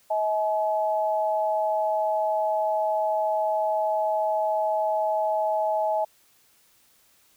sine tone pair together, 638 / 851.6 Hz, D#5 / G#5, +43 / +43 cents, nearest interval perfect fourth, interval 500 cents, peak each -24 / -25 dBFS, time 0.1-6.05 s, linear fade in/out 10 ms, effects white hiss -61 dBFS RMS until 7.36 s

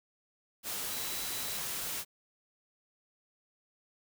sine tone in noise, 3951 Hz, B7, in tune, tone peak -45 dBFS, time 0.88-1.6 s, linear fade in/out 50 ms, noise white, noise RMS -37 dBFS, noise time 0.63-2.05 s, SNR -11 dB, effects none

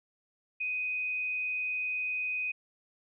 sine tone with frequency modulation, 2500 Hz, D#7, 8 cents sharp, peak -30 dBFS, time 0.6-2.52 s, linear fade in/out 10 ms, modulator 87.9 Hz, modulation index 0.33, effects none

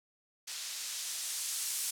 violet noise with low-pass filter sweep, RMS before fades -38 dBFS, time 0.47-1.91 s, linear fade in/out 10 ms, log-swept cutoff 4700 to 9000 Hz, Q 0.81, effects none

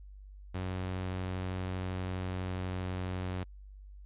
sawtooth tone with pitch glide, 92.5 to 91.86 Hz, F#2 to F#2, 0 to -12 cents, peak -30 dBFS, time 0.54-3.44 s, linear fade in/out 10 ms, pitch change -12 cents, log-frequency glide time 1.66-3.18 s, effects added 49 Hz sine -47 dBFS peak until 4.05 s + resampled to 8000 Hz

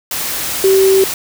sine tone in noise, 384.9 Hz, G4, 32 cents flat, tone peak -7 dBFS, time 0.64-1.04 s, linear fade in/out 2 ms, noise white, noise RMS -20 dBFS, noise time 0.11-1.14 s, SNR +10 dB, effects none

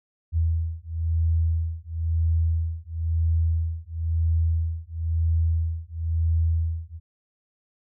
sine beating tone pair, 81.5 / 82.49 Hz, E2 / E2, -19 / +2 cents, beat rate 0.99 Hz, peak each -24 dBFS, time 0.32-7 s, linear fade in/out 50 ms, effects none

